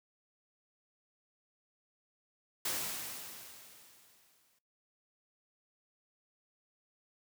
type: noise with exponential decay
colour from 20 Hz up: white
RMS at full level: -34 dBFS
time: 2.65-4.59 s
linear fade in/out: 5 ms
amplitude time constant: 420 ms
effects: noise-tail reverb RT60 0.2 s tail -19 dB re dry + high-pass 80 Hz 12 dB/octave